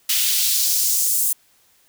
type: noise with high-pass filter sweep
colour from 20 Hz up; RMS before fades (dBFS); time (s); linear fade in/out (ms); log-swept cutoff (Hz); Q
white; -19; 0.09-1.33; 5; 2700 to 9300; 1.3
effects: white hiss -58 dBFS RMS until 1.88 s